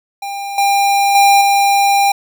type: tone with level steps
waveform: square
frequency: 799 Hz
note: G5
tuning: 33 cents sharp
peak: -22 / -11 / -7 / -10 dBFS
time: 0.22-2.12 s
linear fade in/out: 5 ms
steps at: 0.58 / 1.15 / 1.41 s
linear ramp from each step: 2 ms
effects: none